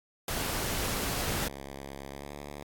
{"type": "noise", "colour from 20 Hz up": "pink", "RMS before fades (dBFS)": -32, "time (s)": [0.28, 1.48], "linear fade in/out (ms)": 2}
{"type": "tone with pitch glide", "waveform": "5% pulse", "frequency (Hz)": [69, 72.18], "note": ["C#2", "D2"], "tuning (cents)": [-7, -29], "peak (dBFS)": -29, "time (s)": [1.28, 2.63], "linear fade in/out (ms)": 0, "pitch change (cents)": 78, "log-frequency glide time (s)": [2.12, 2.32]}
{"effects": ["AAC 64 kbps"]}